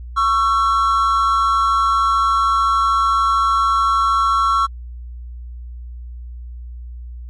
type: tone pair together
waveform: triangle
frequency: 1108.7 / 1342.1 Hz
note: C#6 / E6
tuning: 0 / +31 cents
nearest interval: minor third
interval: 331 cents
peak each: -14 dBFS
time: 0.16-4.67 s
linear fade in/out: 20 ms
effects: added 60 Hz sine -29 dBFS peak until 7.29 s + MP3 48 kbps